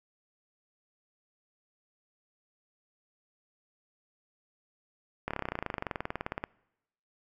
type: slowing click train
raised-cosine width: 0.5 ms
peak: -17 dBFS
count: 29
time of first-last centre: 5.28-6.439 s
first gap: 27 ms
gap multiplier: 1.03
effects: noise-tail reverb RT60 0.9 s tail -25 dB re dry